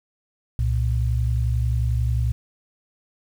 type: tone pair together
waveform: sine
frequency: 65.41 / 116.61 Hz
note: C2 / A#2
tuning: 0 / +1 cents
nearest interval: minor seventh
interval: 1001 cents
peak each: -21 / -22 dBFS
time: 0.59-2.32 s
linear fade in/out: 0 ms
effects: 8-bit